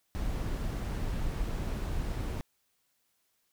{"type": "noise", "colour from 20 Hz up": "brown", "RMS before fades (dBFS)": -33, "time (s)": [0.15, 2.41], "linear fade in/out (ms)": 0, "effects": ["white hiss -75 dBFS RMS until 3.52 s"]}